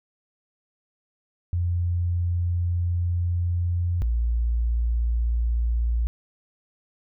sine tone pair in turn, 87.31 / 58.15 Hz, F2 / A#1, 0 / -4 cents, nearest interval perfect fifth, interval 704 cents, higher first, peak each -21 / -20 dBFS, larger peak second, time 1.53-4.02 / 4.02-6.07 s, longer first, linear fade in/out 0 ms, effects none

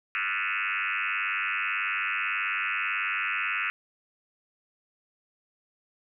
sine tone with frequency modulation, 1994 Hz, B6, 16 cents sharp, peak -26 dBFS, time 0.15-3.7 s, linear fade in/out 0 ms, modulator 98.3 Hz, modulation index 7.3, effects none

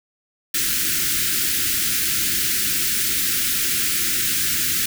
white band-stop noise, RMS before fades -21 dBFS, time 0.54-4.86 s, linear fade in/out 5 ms, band 380 to 1400 Hz, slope 48 dB/octave, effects none

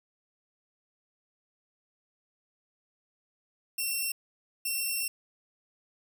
5% pulse tone bursts at uneven times, 2709 Hz, E7, 47 cents sharp, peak -20 dBFS, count 2, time 3.78-4.12 / 4.65-5.08 s, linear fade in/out 5 ms, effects none

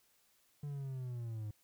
triangle linear sweep, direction down, 146.83 to 103.83 Hz, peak -37 dBFS, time 0.63-1.51 s, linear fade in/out 5 ms, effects white hiss -72 dBFS RMS until 1.63 s

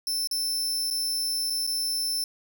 sawtooth tone with dropouts, 5320 Hz, E8, 15 cents sharp, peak -23 dBFS, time 0.07-2.24 s, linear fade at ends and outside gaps 1 ms, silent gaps 0.273-0.312 / 0.902-0.909 / 1.5-1.504 / 1.667-1.674 s, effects none

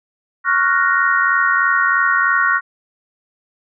sine chord, Gb major seventh, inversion second, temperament equal, 1108.7 / 1396.9 / 1480 / 1864.7 Hz, Db6 / F6 / Gb6 / Bb6, 0 / 0 / 0 / 0 cents, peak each -18 dBFS, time 0.44-2.61 s, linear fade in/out 50 ms, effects none

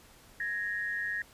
sine tone pair together, 1667 / 1864.7 Hz, G#6 / A#6, +6 / 0 cents, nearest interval major second, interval 194 cents, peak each -35 / -33 dBFS, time 0.4-1.22 s, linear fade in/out 2 ms, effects pink hiss -57 dBFS RMS until 1.33 s + resampled to 32000 Hz

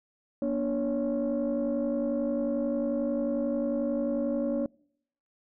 sine tone cluster, 239.8 / 291 / 559 Hz, A#3 / D4 / C#5, +49 / -16 / +14 cents, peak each -29 dBFS, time 0.42-4.66 s, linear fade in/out 2 ms, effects noise-tail reverb RT60 0.7 s tail -26 dB re dry + tanh soft clip ceiling -21 dBFS

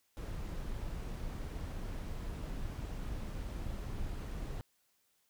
brown noise, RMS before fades -40 dBFS, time 0.17-4.61 s, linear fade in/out 0 ms, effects white hiss -75 dBFS RMS until 5.29 s

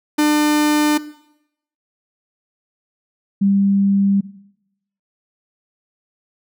45% pulse / sine tone pair in turn, 300 / 197.93 Hz, D4 / G3, +37 / +17 cents, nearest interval perfect fifth, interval 720 cents, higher first, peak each -12 dBFS, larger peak neither, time 0.18-0.98 / 3.41-4.21 s, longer neither, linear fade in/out 10 ms, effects noise-tail reverb RT60 0.8 s tail -18 dB re dry

